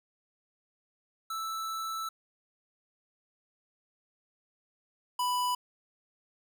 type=tone pair in turn; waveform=square; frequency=1318.5 / 990 Hz; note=E6 / B5; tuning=0 / +4 cents; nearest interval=perfect fourth; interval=496 cents; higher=first; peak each=-34 / -28 dBFS; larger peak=second; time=1.3-2.09 / 5.19-5.55 s; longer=first; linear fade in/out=5 ms; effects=none